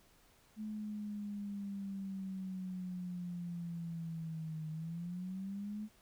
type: linear two-way sweep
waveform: sine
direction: down then up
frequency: 215.7 to 155.56 to 215.7 Hz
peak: -39 dBFS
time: 0.56-5.89 s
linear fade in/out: 50 ms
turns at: 4.7 s
effects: pink hiss -67 dBFS RMS until 6.01 s